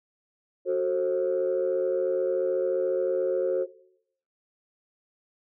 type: chord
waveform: sine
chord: F# diminished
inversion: none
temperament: just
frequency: 370 / 444 / 532.8 Hz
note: F#4 / A4 / C5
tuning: 0 / +16 / +31 cents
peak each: -25 / -29 / -25 dBFS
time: 0.65-3.67 s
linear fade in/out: 50 ms
effects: noise-tail reverb RT60 0.7 s tail -18 dB re dry + tanh soft clip ceiling -17 dBFS